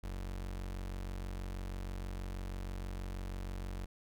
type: tone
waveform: 35% pulse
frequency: 46.25 Hz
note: F#1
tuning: in tune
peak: -37 dBFS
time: 0.03-3.86 s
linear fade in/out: 10 ms
effects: none